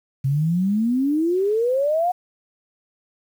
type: exponential sweep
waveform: sine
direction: up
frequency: 131.3 to 736 Hz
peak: -17 dBFS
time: 0.24-2.12 s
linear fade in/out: 10 ms
effects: 8-bit